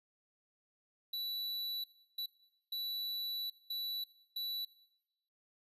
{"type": "tone bursts at uneven times", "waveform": "square", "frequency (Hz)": 3949, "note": "B7", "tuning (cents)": -1, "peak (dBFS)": -37, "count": 5, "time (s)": [[1.13, 1.84], [2.18, 2.26], [2.72, 3.5], [3.7, 4.04], [4.36, 4.65]], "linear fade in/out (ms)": 5, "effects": ["noise-tail reverb RT60 0.8 s tail -19 dB re dry", "resampled to 32000 Hz"]}